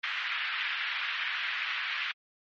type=band-pass noise; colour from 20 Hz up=pink; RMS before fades=-33 dBFS; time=0.03-2.12 s; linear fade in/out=10 ms; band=1500 to 3200 Hz; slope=24 dB/octave; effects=low-pass 5000 Hz 12 dB/octave + MP3 32 kbps